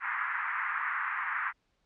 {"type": "band-pass noise", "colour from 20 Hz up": "white", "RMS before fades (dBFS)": -33, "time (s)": [0, 1.53], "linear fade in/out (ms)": 50, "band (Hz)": [990, 2000], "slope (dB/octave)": 48, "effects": ["pink hiss -75 dBFS RMS until 1.85 s", "low-pass 5000 Hz 12 dB/octave"]}